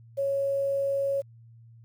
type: tone with quantisation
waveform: sine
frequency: 553 Hz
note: C#5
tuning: 4 cents flat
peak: -24 dBFS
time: 0.17-1.22 s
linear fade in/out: 20 ms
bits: 9
effects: added 115 Hz sine -49 dBFS peak until 1.84 s